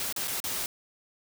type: noise with dropouts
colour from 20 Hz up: white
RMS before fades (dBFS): -32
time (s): 0-0.66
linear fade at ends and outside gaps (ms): 1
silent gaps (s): 0.126-0.162 / 0.275-0.279 / 0.402-0.44
effects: none